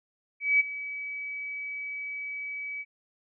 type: tone with ADSR envelope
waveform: sine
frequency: 2283 Hz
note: D7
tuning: 50 cents flat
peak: -17 dBFS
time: 0.4-2.85 s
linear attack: 200 ms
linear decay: 18 ms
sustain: -16 dB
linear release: 43 ms
effects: none